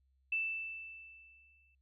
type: tone with exponential decay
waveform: sine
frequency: 2650 Hz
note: E7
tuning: 9 cents sharp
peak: -30 dBFS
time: 0.32-1.75 s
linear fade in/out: 5 ms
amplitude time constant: 310 ms
effects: added 66 Hz sine -70 dBFS peak until 1.81 s